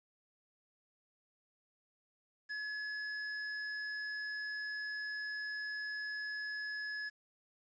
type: tone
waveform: square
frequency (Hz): 1700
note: G#6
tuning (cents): +40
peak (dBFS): -39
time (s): 2.49-7.1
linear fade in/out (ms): 20
effects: resampled to 16000 Hz + 11-bit